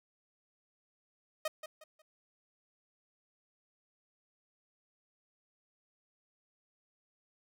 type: tone with echo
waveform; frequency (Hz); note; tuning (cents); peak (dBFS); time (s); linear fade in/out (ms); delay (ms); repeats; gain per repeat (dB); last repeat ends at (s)
sawtooth; 622.3; D#5; 0; -28; 1.45-1.48; 5; 180; 3; -10; 2.02
effects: none